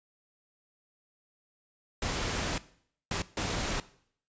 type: noise bursts at uneven times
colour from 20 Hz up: pink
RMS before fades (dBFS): -32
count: 3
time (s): 2.02-2.58 / 3.11-3.22 / 3.37-3.8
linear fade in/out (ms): 2
effects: noise-tail reverb RT60 0.6 s tail -18 dB re dry + resampled to 16000 Hz